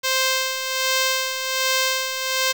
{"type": "tone with tremolo", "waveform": "5% pulse", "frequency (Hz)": 523.3, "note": "C5", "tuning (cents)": 0, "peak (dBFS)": -6, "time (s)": [0.03, 2.53], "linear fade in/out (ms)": 20, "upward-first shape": "sine", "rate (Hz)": 1.3, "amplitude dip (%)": 55, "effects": ["8-bit"]}